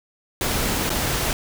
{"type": "noise with dropouts", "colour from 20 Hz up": "pink", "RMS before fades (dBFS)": -23, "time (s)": [0.41, 1.33], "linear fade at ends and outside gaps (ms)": 1, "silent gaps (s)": [0.894, 0.902], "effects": []}